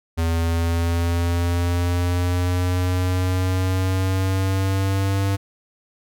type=linear sweep; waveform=square; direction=up; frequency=82.41 to 98.4 Hz; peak=-19 dBFS; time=0.17-5.37 s; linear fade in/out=20 ms; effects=none